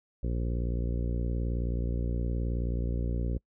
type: harmonic tone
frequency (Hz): 59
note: A#1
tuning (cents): +22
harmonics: 1 / 2 / 3 / 4 / 5 / 6 / 7 / 8 / 9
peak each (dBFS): -29 / -35 / -39 / -41 / -43 / -45 / -46 / -47 / -48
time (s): 0.23-3.38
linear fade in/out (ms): 5
effects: noise-tail reverb RT60 0.1 s tail -26 dB re dry